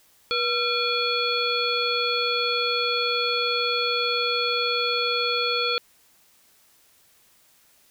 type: harmonic tone with a mistuned harmonic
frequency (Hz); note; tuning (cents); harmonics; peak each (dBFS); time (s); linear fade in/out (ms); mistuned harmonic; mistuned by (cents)
483.4; B4; -37; 1 / 3 / 5 / 7 / 9; -28 / -28 / -28 / -28 / -28; 0.31-5.78; 0; 3; -110
effects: white hiss -59 dBFS RMS until 7.9 s

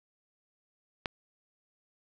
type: click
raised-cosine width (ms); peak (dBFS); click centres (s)
0.3; -15; 1.058
effects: none

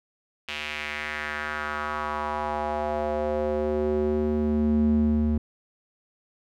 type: tone with band-pass filter sweep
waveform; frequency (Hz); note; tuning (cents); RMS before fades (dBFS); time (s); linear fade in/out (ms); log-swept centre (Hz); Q
square; 75.2; D2; +42; -26; 0.48-5.38; 5; 2800 to 170; 2.8
effects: none

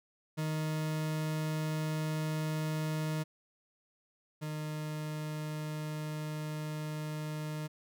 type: tone pair in turn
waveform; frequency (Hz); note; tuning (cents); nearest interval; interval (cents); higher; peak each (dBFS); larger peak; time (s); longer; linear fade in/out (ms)
40% pulse; 155.56 / 153.15; D#3 / D#3; 0 / -27; unison; 27; first; -31 / -35; first; 0.37-3.24 / 4.41-7.68; second; 20
effects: none

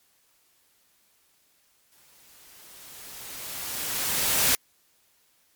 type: noise with exponential growth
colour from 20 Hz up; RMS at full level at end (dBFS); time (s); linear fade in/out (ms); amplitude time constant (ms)
white; -20; 1.92-4.55; 1; 570
effects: white hiss -65 dBFS RMS until 5.55 s + MP3 96 kbps

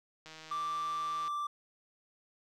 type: click train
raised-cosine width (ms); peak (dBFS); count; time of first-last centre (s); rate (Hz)
0.2; -32; 162; 0.26-1.279; 158
type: tone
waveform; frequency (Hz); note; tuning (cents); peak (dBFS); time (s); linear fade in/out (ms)
triangle; 1174.7; D6; 0; -31; 0.51-1.47; 5
effects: none

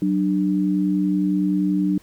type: tone pair together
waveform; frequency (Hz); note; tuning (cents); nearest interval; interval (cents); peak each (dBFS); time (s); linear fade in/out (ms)
sine; 187.31 / 297.9; F#3 / D4; +22 / +25; minor sixth; 803; -20; 0.02-1.98; 2
effects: pink hiss -54 dBFS RMS until 2.02 s

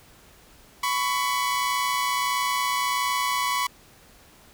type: tone pair together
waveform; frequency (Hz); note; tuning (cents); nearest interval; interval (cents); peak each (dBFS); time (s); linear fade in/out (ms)
sawtooth; 997.5 / 1119; B5 / C#6; +17 / +16; major second; 199; -22; 0.83-3.67; 5
effects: pink hiss -53 dBFS RMS until 4.53 s

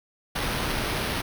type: noise with sample-and-hold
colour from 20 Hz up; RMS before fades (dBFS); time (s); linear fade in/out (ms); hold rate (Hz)
pink; -28; 0.35-1.22; 10; 7350
effects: none

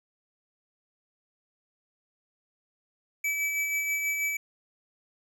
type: tone with tremolo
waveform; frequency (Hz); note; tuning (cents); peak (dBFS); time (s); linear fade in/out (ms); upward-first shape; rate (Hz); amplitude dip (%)
square; 2300; D7; -37; -26; 3.24-4.37; 5; sine; 6.2; 35
effects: none

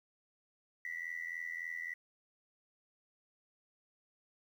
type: tone with amplitude modulation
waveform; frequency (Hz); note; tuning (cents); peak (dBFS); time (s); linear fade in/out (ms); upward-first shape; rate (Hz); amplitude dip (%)
sine; 1964; B6; -10; -34; 0.85-1.94; 2; sine; 83.5; 90
effects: tanh soft clip ceiling -32 dBFS + 11-bit

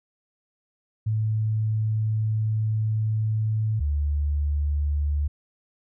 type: tone pair in turn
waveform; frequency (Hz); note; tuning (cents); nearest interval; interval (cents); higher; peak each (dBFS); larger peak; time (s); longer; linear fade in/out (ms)
sine; 109 / 73.15; A2 / D2; -16 / -6; perfect fifth; 690; first; -21; neither; 1.06-3.8 / 3.8-5.28; first; 10
effects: none

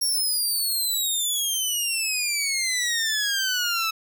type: exponential sweep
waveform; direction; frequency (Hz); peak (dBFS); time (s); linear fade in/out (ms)
15% pulse; down; 5588 to 1300; -16; 0.01-3.91; 10
effects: none

